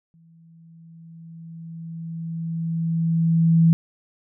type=tone with exponential growth; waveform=sine; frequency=164.81 Hz; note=E3; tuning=in tune; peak=-11 dBFS; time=0.14-3.73 s; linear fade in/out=0 ms; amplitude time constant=780 ms; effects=none

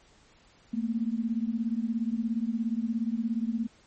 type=beating tone pair; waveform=sine; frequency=221.1 / 238.1 Hz; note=A3 / A#3; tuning=+9 / +37 cents; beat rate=17 Hz; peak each=-29 / -30 dBFS; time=0.73-3.67 s; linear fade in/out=10 ms; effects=pink hiss -60 dBFS RMS until 3.86 s + MP3 32 kbps

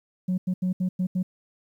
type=tone bursts at uneven times; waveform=sine; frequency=183.3 Hz; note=F#3; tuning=16 cents flat; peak=-20 dBFS; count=6; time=0.28-0.38 / 0.47-0.54 / 0.62-0.73 / 0.8-0.89 / 0.99-1.07 / 1.15-1.23 s; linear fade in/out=10 ms; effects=tanh soft clip ceiling -20 dBFS + 10-bit

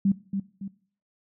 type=tone with echo; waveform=sine; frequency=196 Hz; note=G3; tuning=in tune; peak=-18 dBFS; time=0.05-0.12 s; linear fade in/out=5 ms; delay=280 ms; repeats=2; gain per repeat=-7 dB; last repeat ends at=0.68 s; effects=noise-tail reverb RT60 0.5 s tail -20 dB re dry

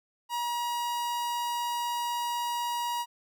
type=tone; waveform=45% pulse; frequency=956 Hz; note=A#5; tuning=43 cents sharp; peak=-29 dBFS; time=0.29-3.06 s; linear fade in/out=50 ms; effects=none

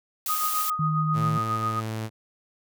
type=noise; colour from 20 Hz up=blue; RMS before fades=-29 dBFS; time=0.26-0.7 s; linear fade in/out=2 ms
type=tone with tremolo; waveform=sine; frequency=1244.5 Hz; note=D#6; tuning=in tune; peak=-23 dBFS; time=0.28-1.81 s; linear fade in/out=20 ms; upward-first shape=sine; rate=7.4 Hz; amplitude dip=55%
type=tone; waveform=sine; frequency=155.56 Hz; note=D#3; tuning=in tune; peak=-23 dBFS; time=0.79-1.38 s; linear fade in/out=5 ms
type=tone with pitch glide; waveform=sawtooth; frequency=111.2 to 110.3 Hz; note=A2 to A2; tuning=+19 to +5 cents; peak=-25 dBFS; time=1.13-2.1 s; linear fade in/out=50 ms; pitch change=-14 cents; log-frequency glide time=1.45-1.83 s
effects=none

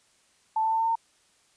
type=tone with pitch steps; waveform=sine; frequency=880 / 887.7 / 895.4 / 903.2 / 911 Hz; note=A5 / A5 / A5 / A5 / A#5; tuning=0 / +15 / +30 / +45 / -40 cents; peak=-22 dBFS; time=0.56-0.955 s; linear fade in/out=5 ms; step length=79 ms; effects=white hiss -64 dBFS RMS until 1.56 s + resampled to 22050 Hz

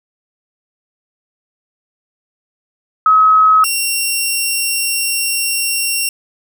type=tone pair in turn; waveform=sine / 10% pulse; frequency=1278 / 2744 Hz; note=D#6 / F7; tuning=+46 / -31 cents; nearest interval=octave + minor second; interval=1323 cents; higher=second; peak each=-6 dBFS; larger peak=neither; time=3.06-3.64 / 3.64-6.09 s; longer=second; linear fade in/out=2 ms; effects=none

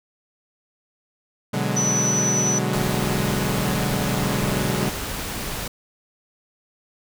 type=chord; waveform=sawtooth; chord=G# half-diminished seventh; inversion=first; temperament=equal; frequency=123.47 / 146.83 / 185 / 207.7 Hz; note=B2 / D3 / F#3 / G#3; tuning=0 / 0 / 0 / 0 cents; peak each=-23 dBFS; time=1.53-4.9 s; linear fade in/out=10 ms
type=tone with tremolo; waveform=sine; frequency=5960 Hz; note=F#8; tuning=12 cents sharp; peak=-19 dBFS; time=1.76-2.59 s; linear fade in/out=10 ms; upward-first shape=triangle; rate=10 Hz; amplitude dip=25%
type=noise; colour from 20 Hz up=pink; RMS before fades=-29 dBFS; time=2.73-5.68 s; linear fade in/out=5 ms
effects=none

